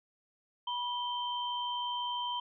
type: tone pair together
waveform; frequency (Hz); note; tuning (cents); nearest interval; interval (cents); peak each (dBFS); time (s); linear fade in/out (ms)
sine; 977 / 3122; B5 / G7; -19 / -8; octave + minor sixth; 2011; -34 / -37; 0.67-2.4; 5
effects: none